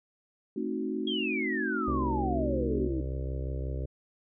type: chord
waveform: sine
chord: A diminished seventh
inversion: none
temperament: equal with one note detuned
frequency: 220 / 264.7 / 311.1 / 370 Hz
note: A3 / C4 / Eb4 / Gb4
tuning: 0 / +20 / 0 / 0 cents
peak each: -35 dBFS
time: 0.56-2.87 s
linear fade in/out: 5 ms
type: exponential sweep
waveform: sine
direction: down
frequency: 3322 to 304.4 Hz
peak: -31 dBFS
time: 1.07-3.01 s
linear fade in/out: 5 ms
type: harmonic tone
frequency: 65.6 Hz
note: C2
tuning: 5 cents sharp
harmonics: 1 / 2 / 4 / 5 / 6 / 7 / 8 / 9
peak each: -32 / -37 / -46 / -46 / -45 / -47 / -47 / -48 dBFS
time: 1.87-3.86 s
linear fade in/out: 10 ms
effects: none